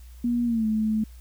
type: tone with pitch glide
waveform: sine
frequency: 239.6 to 217.2 Hz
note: A#3 to A3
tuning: +48 to -22 cents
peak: -21 dBFS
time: 0.24-1.04 s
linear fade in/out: 5 ms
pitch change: -170 cents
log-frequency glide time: 0.45-0.66 s
effects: added 60 Hz sine -42 dBFS peak until 1.2 s + white hiss -58 dBFS RMS until 1.2 s